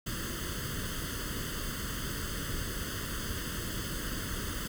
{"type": "noise with comb filter", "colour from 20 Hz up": "pink", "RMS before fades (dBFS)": -36, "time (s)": [0.06, 4.68], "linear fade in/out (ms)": 10, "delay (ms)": 0.63, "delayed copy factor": 0.9, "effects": []}